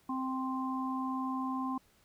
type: harmonic tone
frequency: 261.6 Hz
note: C4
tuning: in tune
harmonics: 1 / 3 / 4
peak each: -34 / -42 / -37 dBFS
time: 0.09-1.78 s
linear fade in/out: 5 ms
effects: pink hiss -67 dBFS RMS until 2.04 s